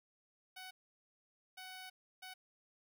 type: tone bursts at uneven times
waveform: 10% pulse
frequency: 747 Hz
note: F#5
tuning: 16 cents sharp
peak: -40 dBFS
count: 3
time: 0.56-0.71 / 1.57-1.9 / 2.22-2.34 s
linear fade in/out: 10 ms
effects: none